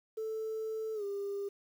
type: tone with pitch glide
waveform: sine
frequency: 440 to 401.2 Hz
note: A4 to G4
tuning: 0 to +40 cents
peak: -33 dBFS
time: 0.17-1.49 s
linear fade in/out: 10 ms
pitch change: -160 cents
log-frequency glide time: 0.94-1.04 s
effects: tanh soft clip ceiling -31 dBFS + 10-bit